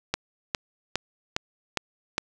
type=click train; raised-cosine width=0.2 ms; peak=-7 dBFS; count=6; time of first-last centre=0.14-2.181 s; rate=2.45 Hz; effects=none